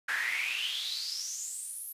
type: noise with high-pass filter sweep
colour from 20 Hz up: brown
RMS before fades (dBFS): -35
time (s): 0.08-1.93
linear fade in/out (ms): 10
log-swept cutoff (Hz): 1600 to 12000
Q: 8.2
effects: resampled to 32000 Hz